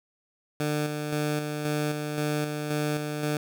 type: tone with tremolo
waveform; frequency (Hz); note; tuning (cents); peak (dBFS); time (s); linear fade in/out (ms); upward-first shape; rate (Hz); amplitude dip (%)
15% pulse; 150; D3; +37; -19; 0.6-3.37; 2; square; 1.9; 40
effects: none